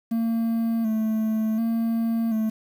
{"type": "tone with vibrato", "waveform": "triangle", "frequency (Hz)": 223.8, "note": "A3", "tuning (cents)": 30, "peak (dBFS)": -19, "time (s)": [0.11, 2.5], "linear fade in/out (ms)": 10, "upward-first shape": "square", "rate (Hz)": 0.68, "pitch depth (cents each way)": 35, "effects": ["8-bit"]}